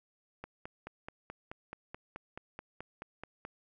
click train, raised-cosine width 0.5 ms, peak -27 dBFS, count 15, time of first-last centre 0.44-3.451 s, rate 4.65 Hz, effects none

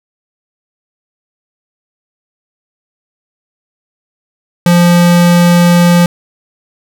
square tone, 174.1 Hz, F3, 5 cents flat, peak -5 dBFS, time 4.66-6.06 s, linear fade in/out 2 ms, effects none

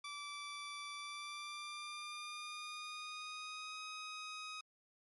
15% pulse tone with pitch glide, 1162 to 1259.9 Hz, D6 to D#6, -19 to +21 cents, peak -38 dBFS, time 0.04-4.61 s, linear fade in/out 5 ms, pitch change +140 cents, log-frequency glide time 0.95-3.8 s, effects MP3 48 kbps

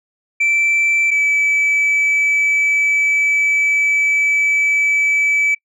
sine tone pair in turn, 2333 / 2301 Hz, D7 / D7, -12 / -36 cents, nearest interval unison, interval 24 cents, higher first, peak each -10 dBFS, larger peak neither, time 0.4-1.11 / 1.11-5.55 s, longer second, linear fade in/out 10 ms, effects noise-tail reverb RT60 0.1 s tail -24 dB re dry + tanh soft clip ceiling -11 dBFS

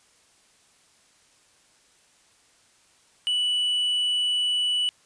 triangle tone, 2960 Hz, F#7, in tune, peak -20 dBFS, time 3.27-4.89 s, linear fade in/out 0 ms, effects white hiss -60 dBFS RMS until 5.05 s + resampled to 22050 Hz

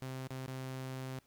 sawtooth tone with dropouts, 130.81 Hz, C3, in tune, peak -36 dBFS, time 0.02-1.19 s, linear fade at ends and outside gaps 0 ms, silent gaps 0.274-0.306 / 0.461-0.478 s, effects pink hiss -70 dBFS RMS until 1.26 s

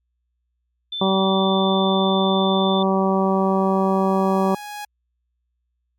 sine tone, 3535 Hz, A7, 7 cents sharp, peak -25 dBFS, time 0.92-2.83 s, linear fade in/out 5 ms
harmonic tone, 191.8 Hz, G3, 37 cents flat, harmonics 1 / 2 / 3 / 4 / 5 / 6, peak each -19 / -22 / -24 / -25 / -26 / -27 dBFS, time 1.01-4.55 s, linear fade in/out 5 ms
sawtooth tone with exponential growth, 830.6 Hz, G#5, in tune, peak -25 dBFS, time 2.41-4.85 s, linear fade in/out 5 ms, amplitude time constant 530 ms
effects added 60 Hz sine -70 dBFS peak until 5.98 s + MP3 96 kbps

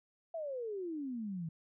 sine exponential sweep, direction down, 678 to 156.6 Hz, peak -37 dBFS, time 0.34-1.49 s, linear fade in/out 5 ms, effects none

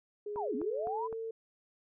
sine tone with pitch glide, 415.3 to 450.3 Hz, G#4 to A4, 0 to +40 cents, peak -36 dBFS, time 0.26-1.31 s, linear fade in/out 5 ms, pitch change +140 cents, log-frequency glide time 0.41-1.17 s
sine linear two-way sweep, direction down then up, 1029 to 229 to 1029 Hz, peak -34 dBFS, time 0.36-1.08 s, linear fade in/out 20 ms, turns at 0.55 s
click train, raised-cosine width 1 ms, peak -31 dBFS, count 4, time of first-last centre 0.36-1.127 s, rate 3.91 Hz
effects none

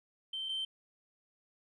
sine tone pair in turn, 3112 / 3112 Hz, G7 / G7, -13 / -13 cents, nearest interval unison, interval 0 cents, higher neither, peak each -35 / -32 dBFS, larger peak second, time 0.33-0.49 / 0.49-0.65 s, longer neither, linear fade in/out 5 ms, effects tanh soft clip ceiling -31 dBFS

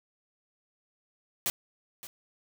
white noise with echo, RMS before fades -29 dBFS, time 1.46-1.5 s, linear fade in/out 0 ms, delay 570 ms, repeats 1, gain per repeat -15 dB, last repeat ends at 2.07 s, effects none

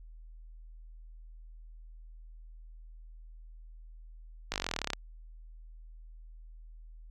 slowing click train, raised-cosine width 0.2 ms, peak -14 dBFS, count 18, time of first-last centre 4.52-4.933 s, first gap 19 ms, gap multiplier 1.03, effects added 40 Hz sine -47 dBFS peak until 7.1 s

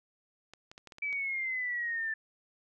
clicks, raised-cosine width 0.2 ms, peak -31 dBFS, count 7, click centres 0.536 / 0.715 / 0.779 / 0.873 / 0.922 / 0.984 / 1.128 s
sine exponential sweep, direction down, 2319 to 1760 Hz, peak -31 dBFS, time 1.02-2.14 s, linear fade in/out 5 ms
effects none

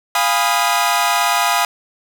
sawtooth chord, F half-diminished seventh, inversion none, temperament equal with one note detuned, 698.5 / 817.3 / 987.8 / 1244.5 Hz, F5 / Ab5 / Cb6 / Eb6, 0 / -28 / 0 / 0 cents, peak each -16 dBFS, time 0.15-1.65 s, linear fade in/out 2 ms, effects none

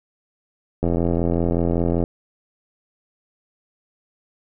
click train, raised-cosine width 2 ms, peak -8 dBFS, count 104, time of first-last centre 0.83-2.039 s, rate 85.2 Hz, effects none

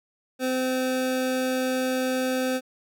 square tone pair together, 257.5 / 515 Hz, C4 / C5, -28 / -28 cents, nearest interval octave, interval 1200 cents, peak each -27 dBFS, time 0.39-2.61 s, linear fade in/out 50 ms, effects none

